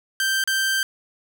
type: tone with dropouts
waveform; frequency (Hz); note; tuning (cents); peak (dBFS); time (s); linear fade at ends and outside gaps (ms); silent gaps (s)
sawtooth; 1566; G6; -2; -16; 0.2-0.83; 1; 0.439-0.475
effects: none